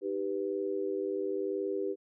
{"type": "chord", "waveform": "sine", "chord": "Eb augmented", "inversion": "none", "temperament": "equal", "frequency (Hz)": [311.1, 392, 493.9], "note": ["Eb4", "G4", "B4"], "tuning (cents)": [0, 0, 0], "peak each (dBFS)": [-38, -32, -37], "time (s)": [0.01, 1.96], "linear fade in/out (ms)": 50, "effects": []}